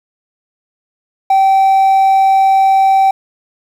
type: tone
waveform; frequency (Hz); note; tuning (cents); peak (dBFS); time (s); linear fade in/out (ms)
triangle; 774; G5; -22; -4; 1.3-3.11; 5
effects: tanh soft clip ceiling 0 dBFS + 7-bit